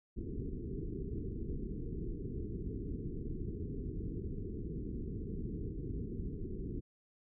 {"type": "low-pass noise", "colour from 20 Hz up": "pink", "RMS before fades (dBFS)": -40, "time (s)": [0.16, 6.81], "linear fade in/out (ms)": 20, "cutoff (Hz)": 440, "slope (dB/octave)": 96, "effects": []}